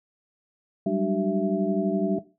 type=tone cluster; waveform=sine; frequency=188.9 / 200.8 / 297.9 / 380.6 / 663 Hz; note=F#3 / G3 / D4 / F#4 / E5; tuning=+36 / +42 / +25 / +49 / +10 cents; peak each=-28 dBFS; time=0.86-2.19 s; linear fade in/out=5 ms; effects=noise-tail reverb RT60 0.3 s tail -17 dB re dry